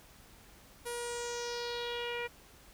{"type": "tone with low-pass filter sweep", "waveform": "sawtooth", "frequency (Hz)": 477.9, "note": "A#4", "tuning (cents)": 43, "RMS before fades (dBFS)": -38, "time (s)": [0.85, 2.28], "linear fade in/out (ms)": 20, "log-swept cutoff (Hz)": [11000, 2300], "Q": 3.6, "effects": ["added 48 Hz sine -63 dBFS peak until 2.73 s", "pink hiss -58 dBFS RMS until 2.73 s"]}